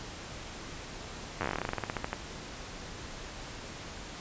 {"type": "slowing click train", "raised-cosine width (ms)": 0.5, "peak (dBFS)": -16, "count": 21, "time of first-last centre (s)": [1.41, 2.131], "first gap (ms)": 10, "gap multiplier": 1.12, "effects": ["pink hiss -43 dBFS RMS until 4.2 s", "resampled to 16000 Hz"]}